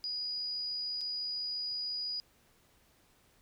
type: tone with dropouts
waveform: sine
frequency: 4913 Hz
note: D#8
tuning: 23 cents flat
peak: -34 dBFS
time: 0.04-2.2 s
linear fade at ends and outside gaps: 0 ms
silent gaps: 1.009-1.013 s
effects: pink hiss -67 dBFS RMS until 3.41 s